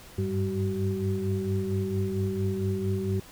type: tone cluster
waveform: sine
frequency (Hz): 97.1 / 101.5 / 194.7 / 379.8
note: G2 / G#2 / G3 / F#4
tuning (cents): -16 / -39 / -12 / +45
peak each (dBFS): -31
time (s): 0.18-3.2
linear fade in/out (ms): 5
effects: pink hiss -49 dBFS RMS until 3.31 s